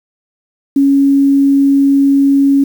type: tone with quantisation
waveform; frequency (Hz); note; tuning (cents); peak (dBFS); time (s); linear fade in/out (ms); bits
sine; 277.2; C#4; 0; -6; 0.76-2.64; 5; 6
effects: none